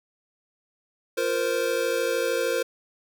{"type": "chord", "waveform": "square", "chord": "F suspended fourth", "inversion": "none", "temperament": "equal with one note detuned", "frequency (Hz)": [349.2, 466.2, 519.3], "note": ["F4", "Bb4", "C5"], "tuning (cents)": [0, 0, -13], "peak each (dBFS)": [-33, -27, -27], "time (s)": [1.17, 2.63], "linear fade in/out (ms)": 10, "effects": []}